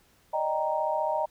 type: chord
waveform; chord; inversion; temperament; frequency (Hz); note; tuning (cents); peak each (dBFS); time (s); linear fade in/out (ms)
sine; Eb major seventh; third; equal; 587.3 / 622.3 / 784 / 932.3; D5 / Eb5 / G5 / Bb5; 0 / 0 / 0 / 0; -35 / -29 / -32 / -29; 0.33-1.26; 10
effects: pink hiss -63 dBFS RMS until 1.3 s